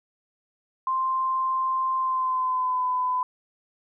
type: tone with pitch glide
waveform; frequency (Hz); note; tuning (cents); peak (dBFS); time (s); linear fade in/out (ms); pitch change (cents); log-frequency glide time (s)
sine; 1046.5 to 1006.2; C6 to B5; 0 to +32; -22; 0.87-3.23; 2; -68; 1.97-2.85
effects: none